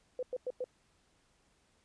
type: tone bursts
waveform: sine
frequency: 504 Hz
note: B4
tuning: 35 cents sharp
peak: -33 dBFS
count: 4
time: 0.19-0.642 s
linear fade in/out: 2 ms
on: 38 ms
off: 100 ms
effects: pink hiss -71 dBFS RMS until 1.84 s + resampled to 22050 Hz